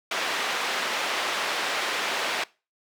white band-pass noise, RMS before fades -28 dBFS, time 0.11-2.44 s, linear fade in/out 5 ms, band 410 to 2900 Hz, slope 12 dB/octave, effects noise-tail reverb RT60 0.3 s tail -22 dB re dry

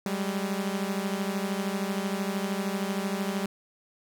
sawtooth beating tone pair, 192.7 / 205.7 Hz, G3 / G#3, -29 / -16 cents, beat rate 13 Hz, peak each -26 / -28 dBFS, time 0.06-3.46 s, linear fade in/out 2 ms, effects none

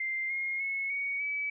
sine tone with pitch steps, 2093 / 2141 / 2189 / 2239 / 2290 Hz, C7 / C7 / C#7 / C#7 / D7, 0 / +39 / -22 / +17 / -44 cents, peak -30 dBFS, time 0-1.5 s, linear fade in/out 5 ms, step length 300 ms, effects none

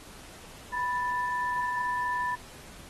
sine tone pair together, 987.8 / 1763.6 Hz, B5 / A6, 0 / +4 cents, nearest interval minor seventh, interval 1004 cents, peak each -28 / -33 dBFS, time 0.72-2.36 s, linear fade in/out 20 ms, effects pink hiss -49 dBFS RMS until 2.89 s + AAC 32 kbps

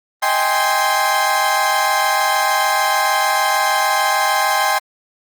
30% pulse chord, Ab major seventh, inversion second, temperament equal with one note detuned, 629.8 / 784 / 830.6 / 1046.5 Hz, Eb5 / G5 / Ab5 / C6, +21 / 0 / 0 / 0 cents, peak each -22 / -16 / -18 / -16 dBFS, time 0.22-4.79 s, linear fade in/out 10 ms, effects Opus 32 kbps

